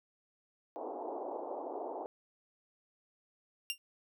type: band-pass noise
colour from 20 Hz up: white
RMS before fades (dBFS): -41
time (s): 0.76-2.06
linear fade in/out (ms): 0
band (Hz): 290 to 880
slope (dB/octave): 48
type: tone with exponential decay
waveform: sawtooth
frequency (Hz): 2787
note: F7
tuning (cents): -4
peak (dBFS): -26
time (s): 3.7-3.78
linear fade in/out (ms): 0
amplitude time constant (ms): 17
effects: none